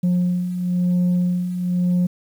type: beating tone pair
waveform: sine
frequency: 177.8 / 178.8 Hz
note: F3 / F3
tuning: +31 / +41 cents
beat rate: 1 Hz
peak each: -22 / -16 dBFS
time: 0.03-2.07 s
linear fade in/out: 10 ms
effects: tanh soft clip ceiling -14 dBFS + 8-bit